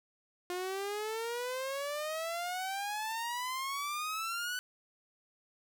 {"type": "exponential sweep", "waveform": "sawtooth", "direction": "up", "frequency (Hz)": [354.3, 1502], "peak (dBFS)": -31, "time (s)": [0.5, 4.59], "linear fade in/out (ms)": 0, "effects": []}